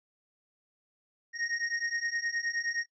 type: beating tone pair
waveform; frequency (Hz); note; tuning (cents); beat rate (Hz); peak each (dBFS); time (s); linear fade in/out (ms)
square; 1860 / 1869.6; A#6 / A#6; -4 / +5; 9.6; -35 / -34; 1.33-2.86; 50
effects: noise-tail reverb RT60 0.1 s tail -24 dB re dry + resampled to 16000 Hz